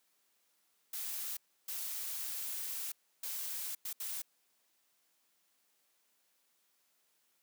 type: noise bursts at uneven times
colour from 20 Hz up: blue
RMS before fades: -40 dBFS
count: 5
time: 0.93-1.37 / 1.68-2.92 / 3.23-3.75 / 3.85-3.93 / 4-4.22 s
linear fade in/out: 5 ms
effects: white hiss -75 dBFS RMS until 7.42 s + high-pass 200 Hz 12 dB/octave